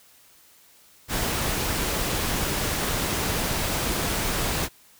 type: noise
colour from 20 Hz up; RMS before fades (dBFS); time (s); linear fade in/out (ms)
pink; -26; 1.08-4.69; 50
effects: white hiss -55 dBFS RMS until 4.99 s